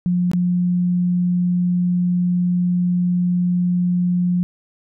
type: tone with dropouts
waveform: sine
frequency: 177.9 Hz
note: F3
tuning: 32 cents sharp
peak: -15 dBFS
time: 0.06-4.43 s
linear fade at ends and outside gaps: 0 ms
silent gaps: 0.315-0.334 s
effects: none